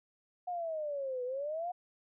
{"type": "exponential two-way sweep", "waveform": "sine", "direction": "down then up", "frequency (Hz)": [729, 490, 729], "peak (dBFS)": -34, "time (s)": [0.47, 1.72], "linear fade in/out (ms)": 10, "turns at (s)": 1.24, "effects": []}